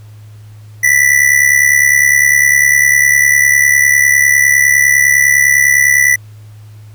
square tone with amplitude modulation, 1975.5 Hz, B6, in tune, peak -4 dBFS, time 0.83-6.16 s, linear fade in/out 10 ms, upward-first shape sine, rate 69.9 Hz, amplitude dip 75%, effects added 106 Hz sine -32 dBFS peak until 6.94 s + pink hiss -49 dBFS RMS until 6.94 s

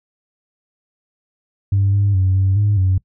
sine tone with pitch steps, 98.7 / 100.6 / 94 / 95.9 / 103.2 / 93.7 Hz, G2 / G2 / F#2 / G2 / G#2 / F#2, +12 / +45 / +28 / -37 / -10 / +22 cents, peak -11 dBFS, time 1.72-2.98 s, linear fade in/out 5 ms, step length 210 ms, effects noise-tail reverb RT60 0.1 s tail -22 dB re dry + tanh soft clip ceiling -9 dBFS

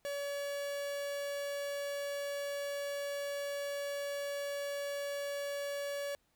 45% pulse tone, 568 Hz, C#5, 42 cents sharp, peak -36 dBFS, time 0.05-6.15 s, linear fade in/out 0 ms, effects pink hiss -75 dBFS RMS until 6.35 s

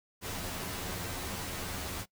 pink noise with comb filter, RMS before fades -38 dBFS, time 0.21-2.06 s, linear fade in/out 50 ms, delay 11 ms, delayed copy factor +0.9, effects noise-tail reverb RT60 0.1 s tail -21 dB re dry

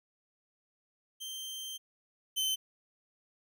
sawtooth tone pair in turn, 3139 / 3074 Hz, G7 / G7, +2 / -35 cents, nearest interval unison, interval 37 cents, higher first, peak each -36 / -26 dBFS, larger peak second, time 1.2-1.78 / 2.36-2.56 s, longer first, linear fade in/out 20 ms, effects none

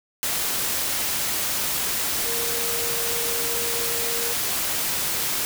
sine tone in noise, 468.2 Hz, A#4, 8 cents sharp, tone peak -32 dBFS, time 2.25-4.33 s, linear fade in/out 0 ms, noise white, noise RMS -25 dBFS, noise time 0.23-5.45 s, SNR -10 dB, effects none

